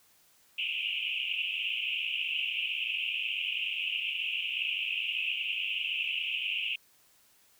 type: band-pass noise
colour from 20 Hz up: pink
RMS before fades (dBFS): -33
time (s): 0.58-6.76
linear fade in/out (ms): 5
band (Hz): 2500 to 3000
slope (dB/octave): 96
effects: white hiss -64 dBFS RMS until 7.59 s